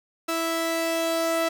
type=tone pair together; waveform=sawtooth; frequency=329.6 / 658.8 Hz; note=E4 / E5; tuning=0 / -1 cents; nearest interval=octave; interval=1199 cents; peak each=-24 / -21 dBFS; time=0.28-1.49 s; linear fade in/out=10 ms; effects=none